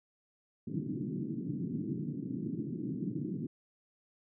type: band-pass noise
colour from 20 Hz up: pink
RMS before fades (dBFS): -37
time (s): 0.67-3.47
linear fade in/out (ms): 5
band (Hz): 130 to 340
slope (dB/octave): 48
effects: none